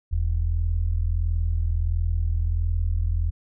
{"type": "tone pair together", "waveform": "sine", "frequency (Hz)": [40.94, 82.41], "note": ["E1", "E2"], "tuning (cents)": [-11, 0], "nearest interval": "octave", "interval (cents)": 1211, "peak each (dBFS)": -23, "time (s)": [0.11, 3.31], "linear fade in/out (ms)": 20, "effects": []}